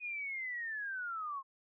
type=linear sweep; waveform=sine; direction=down; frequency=2489 to 1056 Hz; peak=-37 dBFS; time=0-1.43 s; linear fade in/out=50 ms; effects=none